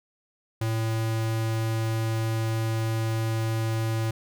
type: tone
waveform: square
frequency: 112.1 Hz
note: A2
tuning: 33 cents sharp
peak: -25 dBFS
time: 0.61-4.11 s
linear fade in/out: 5 ms
effects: none